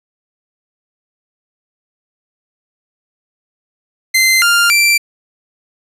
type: tone with pitch steps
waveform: sawtooth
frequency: 2073 / 1399 / 2349 Hz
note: C7 / F6 / D7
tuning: -17 / +3 / 0 cents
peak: -5 dBFS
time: 4.14-4.98 s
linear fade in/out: 10 ms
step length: 280 ms
effects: resampled to 32000 Hz